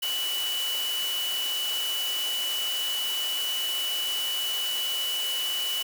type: tone in noise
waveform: sine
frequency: 2960 Hz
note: F#7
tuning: in tune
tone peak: -27 dBFS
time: 0.02-5.83 s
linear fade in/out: 10 ms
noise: white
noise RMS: -34 dBFS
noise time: 0.02-5.83 s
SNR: +4 dB
effects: high-pass 400 Hz 12 dB/octave